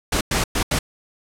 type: noise bursts at uneven times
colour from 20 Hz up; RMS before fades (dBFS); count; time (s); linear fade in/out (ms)
pink; -20; 4; 0.12-0.21 / 0.31-0.44 / 0.55-0.63 / 0.71-0.79; 5
effects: low-pass 11000 Hz 12 dB/octave